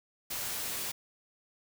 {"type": "noise", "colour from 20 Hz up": "white", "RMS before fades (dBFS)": -36, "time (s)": [0.3, 0.92], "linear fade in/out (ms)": 10, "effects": []}